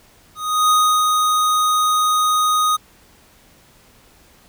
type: tone with ADSR envelope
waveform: square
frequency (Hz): 1244.5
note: D#6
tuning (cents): 0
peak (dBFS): -12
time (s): 0.35-2.77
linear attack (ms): 350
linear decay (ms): 340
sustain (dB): -3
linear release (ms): 18
effects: pink hiss -51 dBFS RMS until 4.48 s